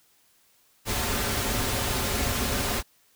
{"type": "noise with comb filter", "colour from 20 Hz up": "pink", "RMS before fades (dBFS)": -27, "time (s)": [0.85, 2.83], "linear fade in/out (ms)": 50, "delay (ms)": 6.2, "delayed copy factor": -0.55, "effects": ["white hiss -63 dBFS RMS until 3.15 s"]}